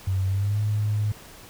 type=tone with pitch glide; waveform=sine; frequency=95 to 105.41 Hz; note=F#2 to G#2; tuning=+46 to +26 cents; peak=-21 dBFS; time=0.07-1.12 s; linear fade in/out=5 ms; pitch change=+180 cents; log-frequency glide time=0.27-0.6 s; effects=pink hiss -46 dBFS RMS until 1.49 s